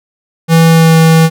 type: tone with pitch glide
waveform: square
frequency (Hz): 164.2 to 162.13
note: E3 to E3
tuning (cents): -6 to -28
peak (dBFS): -4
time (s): 0.48-1.3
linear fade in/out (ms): 50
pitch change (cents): -22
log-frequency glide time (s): 0.67-0.97
effects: none